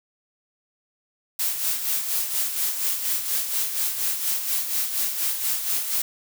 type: noise with tremolo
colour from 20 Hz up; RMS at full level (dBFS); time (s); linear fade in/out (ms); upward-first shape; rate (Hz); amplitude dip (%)
blue; -23; 1.39-6.02; 5; sine; 4.2; 55
effects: none